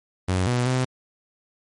sawtooth tone with pitch steps, 92.5 / 123 / 128.3 Hz, F#2 / B2 / C3, 0 / -7 / -34 cents, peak -16 dBFS, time 0.28-0.85 s, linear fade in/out 10 ms, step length 190 ms, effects MP3 48 kbps

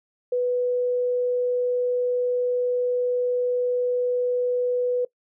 sine tone, 493.9 Hz, B4, in tune, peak -20 dBFS, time 0.32-5.05 s, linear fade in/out 5 ms, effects noise-tail reverb RT60 0.1 s tail -21 dB re dry

